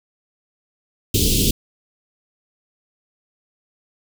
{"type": "band-stop noise", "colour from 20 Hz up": "pink", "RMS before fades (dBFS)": -17, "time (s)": [1.14, 1.51], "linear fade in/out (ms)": 5, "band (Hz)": [440, 2900], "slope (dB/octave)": 48, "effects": []}